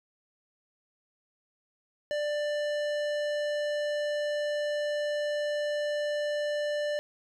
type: tone with tanh clipping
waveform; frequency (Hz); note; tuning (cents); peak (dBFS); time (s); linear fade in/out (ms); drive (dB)
sine; 591; D5; +11; -30; 2.11-6.99; 0; 17
effects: none